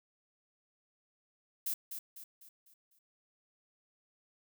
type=noise with echo; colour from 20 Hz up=violet; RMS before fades=-35 dBFS; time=1.66-1.74 s; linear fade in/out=5 ms; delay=250 ms; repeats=5; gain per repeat=-7 dB; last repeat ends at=2.99 s; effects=none